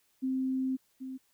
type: tone pair in turn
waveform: sine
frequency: 261.6 / 261.6 Hz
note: C4 / C4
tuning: 0 / 0 cents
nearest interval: unison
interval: 0 cents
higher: neither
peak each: -28 / -37 dBFS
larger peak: first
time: 0.22-0.77 / 1-1.18 s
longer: first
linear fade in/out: 20 ms
effects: white hiss -71 dBFS RMS until 1.33 s